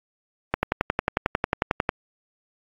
click train, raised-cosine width 0.5 ms, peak -5 dBFS, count 16, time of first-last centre 0.54-1.891 s, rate 11.1 Hz, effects AAC 32 kbps

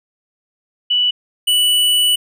sine / square tone pair in turn, 2960 / 2960 Hz, F#7 / F#7, 0 / 0 cents, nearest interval unison, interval 0 cents, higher neither, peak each -12 dBFS, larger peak neither, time 0.9-1.11 / 1.47-2.16 s, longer second, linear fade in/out 10 ms, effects none

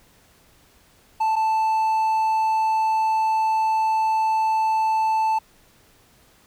triangle tone pair in turn, 880 / 880 Hz, A5 / A5, 0 / 0 cents, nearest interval unison, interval 0 cents, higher neither, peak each -16 dBFS, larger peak neither, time 1.2-1.36 / 1.36-5.39 s, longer second, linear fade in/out 10 ms, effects pink hiss -56 dBFS RMS until 6.46 s

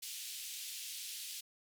pink band-pass noise, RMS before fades -45 dBFS, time 0.02-1.41 s, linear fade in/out 10 ms, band 2900 to 16000 Hz, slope 24 dB/octave, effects none

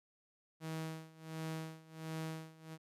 sawtooth tone with tremolo, 159.8 Hz, D#3, 47 cents sharp, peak -35 dBFS, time 0.6-2.78 s, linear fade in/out 50 ms, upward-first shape sine, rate 1.4 Hz, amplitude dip 90%, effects resampled to 32000 Hz

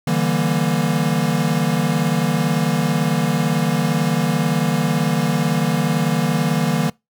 square chord, E half-diminished seventh, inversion third, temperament equal with one note detuned, 146.83 / 164.81 / 196 / 236.5 Hz, D3 / E3 / G3 / Bb3, 0 / 0 / 0 / +25 cents, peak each -23 / -21 / -25 / -23 dBFS, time 0.07-6.9 s, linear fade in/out 5 ms, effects noise-tail reverb RT60 0.2 s tail -24 dB re dry

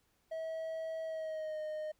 triangle tone with pitch glide, 645 to 616.2 Hz, E5 to D#5, -38 to -17 cents, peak -35 dBFS, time 0.31-1.92 s, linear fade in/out 10 ms, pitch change -79 cents, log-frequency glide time 1.04-1.6 s, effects pink hiss -75 dBFS RMS until 1.99 s

